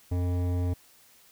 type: tone with hard clipping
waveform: sine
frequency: 89 Hz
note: F2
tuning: 33 cents sharp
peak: -27 dBFS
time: 0.11-0.74 s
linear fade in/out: 10 ms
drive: 14 dB
effects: white hiss -58 dBFS RMS until 1.31 s